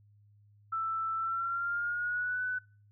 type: tone with pitch glide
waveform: sine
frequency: 1326 to 1497 Hz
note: E6 to F#6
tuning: +10 to +20 cents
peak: -30 dBFS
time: 0.72-2.59 s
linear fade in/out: 10 ms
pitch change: +210 cents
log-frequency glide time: 1.16-2.42 s
effects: noise-tail reverb RT60 0.4 s tail -24 dB re dry + added 103 Hz sine -59 dBFS peak until 2.91 s